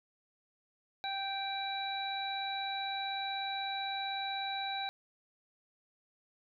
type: harmonic tone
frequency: 783 Hz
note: G5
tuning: 2 cents flat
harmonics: 1 / 2 / 3 / 5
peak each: -37 / -44 / -44 / -39 dBFS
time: 1.04-4.89 s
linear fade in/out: 0 ms
effects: none